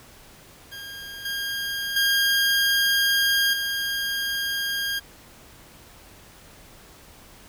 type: tone with level steps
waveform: 20% pulse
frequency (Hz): 1615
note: G#6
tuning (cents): -49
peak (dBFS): -31 / -22 / -14 / -20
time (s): 0.71-5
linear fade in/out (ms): 20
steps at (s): 1.25 / 1.96 / 3.53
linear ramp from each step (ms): 5
effects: pink hiss -49 dBFS RMS until 7.48 s